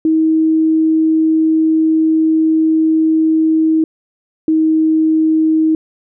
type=tone pair in turn; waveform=sine; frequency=318.1 / 316.4 Hz; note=D#4 / D#4; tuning=+38 / +29 cents; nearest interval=unison; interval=9 cents; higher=first; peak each=-9 dBFS; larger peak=neither; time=0.05-3.84 / 4.48-5.75 s; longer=first; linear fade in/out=2 ms; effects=none